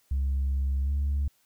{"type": "tone with pitch glide", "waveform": "sine", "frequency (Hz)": [67.9, 70.78], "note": ["C#2", "C#2"], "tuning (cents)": [-35, 37], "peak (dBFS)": -22, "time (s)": [0.11, 1.28], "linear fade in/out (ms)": 5, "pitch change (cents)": 72, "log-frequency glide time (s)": [0.84, 0.9], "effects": ["tanh soft clip ceiling -22 dBFS", "white hiss -67 dBFS RMS until 1.45 s"]}